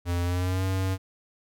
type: tone with pitch glide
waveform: square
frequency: 87.31 to 94.66 Hz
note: F2 to F#2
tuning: 0 to +40 cents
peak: -25 dBFS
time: 0.05-0.98 s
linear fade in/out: 50 ms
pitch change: +140 cents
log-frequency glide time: 0.23-0.64 s
effects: none